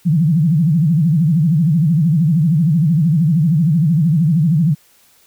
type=tone with vibrato; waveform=sine; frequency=160 Hz; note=D#3; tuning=49 cents sharp; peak=-10 dBFS; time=0.05-4.75 s; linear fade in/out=20 ms; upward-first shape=sine; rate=13 Hz; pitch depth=200 cents each way; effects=white hiss -52 dBFS RMS until 5.26 s